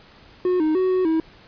triangle tone with pitch steps, 363.2 / 311.3 / 372.4 / 370.3 / 321.7 Hz, F#4 / D#4 / F#4 / F#4 / E4, -32 / +1 / +11 / +1 / -42 cents, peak -15 dBFS, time 0.45-1.2 s, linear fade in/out 2 ms, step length 150 ms, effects pink hiss -49 dBFS RMS until 1.47 s + resampled to 11025 Hz

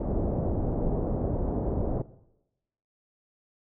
pink low-pass noise, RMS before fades -28 dBFS, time 0-2.02 s, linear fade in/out 5 ms, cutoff 660 Hz, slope 24 dB/octave, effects noise-tail reverb RT60 0.9 s tail -18 dB re dry

